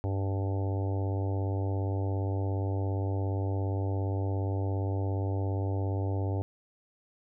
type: harmonic tone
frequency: 97.3 Hz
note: G2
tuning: 12 cents flat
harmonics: 1 / 3 / 4 / 5 / 6 / 7 / 8 / 9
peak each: -28 / -38 / -40 / -42 / -44 / -45 / -46 / -47 dBFS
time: 0.04-6.42 s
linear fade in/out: 0 ms
effects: none